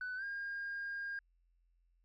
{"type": "tone with pitch glide", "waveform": "sine", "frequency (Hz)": [1498, 1614.8], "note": ["F#6", "G#6"], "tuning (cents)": [21, -49], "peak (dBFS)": -37, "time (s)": [0.01, 1.19], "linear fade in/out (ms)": 2, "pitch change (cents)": 130, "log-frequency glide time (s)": [0.16, 0.24], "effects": ["tanh soft clip ceiling -36 dBFS", "added 43 Hz sine -70 dBFS peak until 2.04 s"]}